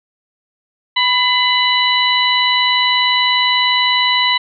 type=harmonic tone with a mistuned harmonic; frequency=990 Hz; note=B5; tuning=4 cents sharp; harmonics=1 / 2 / 3 / 4; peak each=-17 / -17 / -17 / -17 dBFS; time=0.96-4.38 s; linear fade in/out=10 ms; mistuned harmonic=2; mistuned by=+36 cents; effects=none